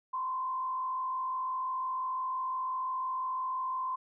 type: tone with frequency modulation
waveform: sine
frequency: 1035 Hz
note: C6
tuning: 19 cents flat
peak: -31 dBFS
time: 0.13-3.96 s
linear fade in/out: 10 ms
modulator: 45.8 Hz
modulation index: 0.55
effects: none

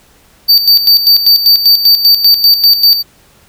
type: tone with tremolo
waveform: square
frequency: 4609 Hz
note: D8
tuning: 33 cents flat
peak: -3 dBFS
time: 0.48-3.03 s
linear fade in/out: 20 ms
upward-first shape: square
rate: 5.1 Hz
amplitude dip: 65%
effects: pink hiss -46 dBFS RMS until 3.48 s

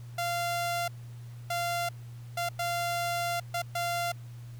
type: tone bursts at uneven times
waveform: sawtooth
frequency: 692 Hz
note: F5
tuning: 16 cents flat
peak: -25 dBFS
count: 6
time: 0.18-0.88 / 1.5-1.89 / 2.37-2.49 / 2.59-3.4 / 3.54-3.62 / 3.75-4.12 s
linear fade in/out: 5 ms
effects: added 119 Hz sine -41 dBFS peak until 4.59 s + pink hiss -59 dBFS RMS until 4.59 s

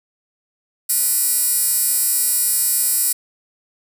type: tone with high-pass filter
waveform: 15% pulse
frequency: 484.7 Hz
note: B4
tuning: 32 cents flat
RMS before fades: -18 dBFS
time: 0.89-3.13 s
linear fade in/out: 10 ms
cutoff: 10000 Hz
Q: 1.7
effects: none

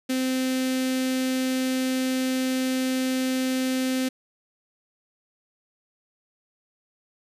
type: tone with notch filter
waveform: sawtooth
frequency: 259 Hz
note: C4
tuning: 17 cents flat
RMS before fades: -25 dBFS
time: 0.09-4.09 s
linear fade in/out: 10 ms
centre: 950 Hz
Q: 0.66
effects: resampled to 32000 Hz + 10-bit

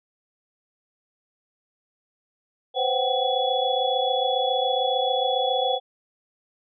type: tone cluster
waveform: sine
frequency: 504 / 531 / 739 / 774 / 3395 Hz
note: B4 / C5 / F#5 / G5 / G#7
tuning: +35 / +25 / -2 / -22 / +37 cents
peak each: -27 dBFS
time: 2.74-5.8 s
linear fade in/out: 50 ms
effects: none

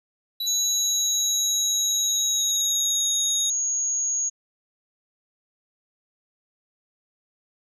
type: tone with pitch glide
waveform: square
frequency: 3943 to 3752 Hz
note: B7 to A#7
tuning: -4 to +11 cents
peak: -26 dBFS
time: 0.4-3.5 s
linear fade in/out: 5 ms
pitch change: -85 cents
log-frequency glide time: 0.54-3.09 s
type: tone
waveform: sine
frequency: 6645 Hz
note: G#8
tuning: in tune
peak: -22 dBFS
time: 0.46-4.3 s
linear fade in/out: 20 ms
effects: none

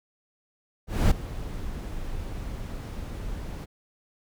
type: noise with ADSR envelope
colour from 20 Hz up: brown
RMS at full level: -17 dBFS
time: 0.87-3.66 s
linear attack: 240 ms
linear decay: 8 ms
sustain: -17 dB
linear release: 23 ms
effects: none

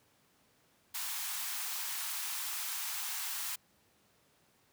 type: high-pass noise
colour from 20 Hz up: white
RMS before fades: -38 dBFS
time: 0.94-3.56 s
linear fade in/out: 10 ms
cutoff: 780 Hz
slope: 48 dB/octave
effects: pink hiss -69 dBFS RMS until 4.72 s + high-pass 100 Hz 12 dB/octave

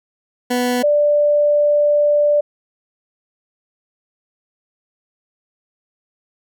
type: tone pair in turn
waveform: 20% pulse / sine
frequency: 246.9 / 588.4 Hz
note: B3 / D5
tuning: 0 / +3 cents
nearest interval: octave + minor third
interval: 1503 cents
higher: second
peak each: -11 dBFS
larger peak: neither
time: 0.5-0.83 / 0.83-2.41 s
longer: second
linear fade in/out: 10 ms
effects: none

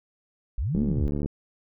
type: linear two-way sweep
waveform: sine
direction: up then down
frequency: 38.7 to 239.6 to 38.7 Hz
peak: -24 dBFS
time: 0.58-1.08 s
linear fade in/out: 0 ms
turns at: 0.83 s
type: click train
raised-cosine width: 3 ms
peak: -17 dBFS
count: 38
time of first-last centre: 0.75-1.26 s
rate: 72.6 Hz
effects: none

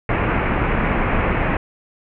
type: low-pass noise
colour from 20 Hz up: pink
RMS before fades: -19 dBFS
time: 0.09-1.57 s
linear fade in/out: 2 ms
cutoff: 2500 Hz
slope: 48 dB/octave
effects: none

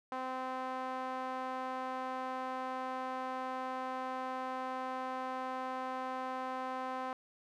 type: tone with band-pass filter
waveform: sawtooth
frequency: 258.5 Hz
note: C4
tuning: 21 cents flat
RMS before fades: -39 dBFS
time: 0.12-7.13 s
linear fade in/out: 2 ms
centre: 950 Hz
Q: 1.9
effects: none

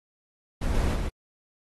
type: noise with echo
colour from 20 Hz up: brown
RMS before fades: -26 dBFS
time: 0.61-0.96 s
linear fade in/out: 10 ms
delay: 130 ms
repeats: 1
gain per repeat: -2 dB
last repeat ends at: 1.09 s
effects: AAC 32 kbps

